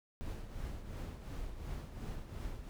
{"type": "noise with tremolo", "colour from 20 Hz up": "brown", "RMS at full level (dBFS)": -40, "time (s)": [0.21, 2.69], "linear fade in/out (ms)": 0, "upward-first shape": "triangle", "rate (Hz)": 2.8, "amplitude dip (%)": 65, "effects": []}